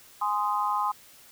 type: chord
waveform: sine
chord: Ab major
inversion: none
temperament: just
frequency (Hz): 830.6 / 1038.3 / 1245.9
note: Ab5 / C6 / Eb6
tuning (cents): 0 / -14 / +2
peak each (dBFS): -29 / -27 / -30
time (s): 0.21-0.92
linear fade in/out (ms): 10
effects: white hiss -53 dBFS RMS until 1.31 s